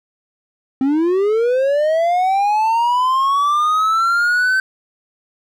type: linear sweep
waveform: triangle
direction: up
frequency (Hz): 258.3 to 1544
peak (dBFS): -11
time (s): 0.81-4.6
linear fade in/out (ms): 2
effects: none